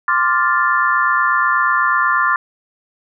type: chord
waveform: sine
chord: D minor seventh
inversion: third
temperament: equal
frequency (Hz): 1046.5 / 1174.7 / 1396.9 / 1760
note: C6 / D6 / F6 / A6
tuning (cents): 0 / 0 / 0 / 0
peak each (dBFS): -18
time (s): 0.08-2.36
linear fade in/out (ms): 2
effects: none